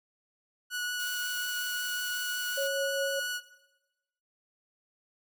sawtooth tone with vibrato, 1467 Hz, F#6, 15 cents flat, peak -28 dBFS, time 0.7-3.41 s, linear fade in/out 50 ms, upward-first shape triangle, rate 5.5 Hz, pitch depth 9 cents each way
blue noise, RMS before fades -42 dBFS, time 0.99-2.68 s, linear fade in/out 10 ms
sine tone with tremolo, 552 Hz, C#5, 7 cents flat, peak -28 dBFS, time 2.57-3.2 s, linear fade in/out 10 ms, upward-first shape triangle, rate 5 Hz, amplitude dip 45%
effects noise-tail reverb RT60 1.0 s tail -17 dB re dry

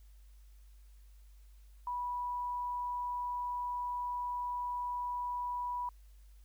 sine tone, 980 Hz, B5, 14 cents flat, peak -34 dBFS, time 1.87-5.89 s, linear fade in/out 2 ms, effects added 50 Hz sine -54 dBFS peak until 6.44 s + white hiss -72 dBFS RMS until 6.44 s

